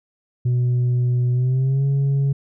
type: tone with pitch glide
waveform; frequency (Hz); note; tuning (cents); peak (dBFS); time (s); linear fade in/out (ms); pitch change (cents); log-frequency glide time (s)
sine; 123.4 to 138.51; B2 to C#3; -1 to -1; -13; 0.45-2.33; 10; +200; 1.32-1.85
effects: tanh soft clip ceiling -15 dBFS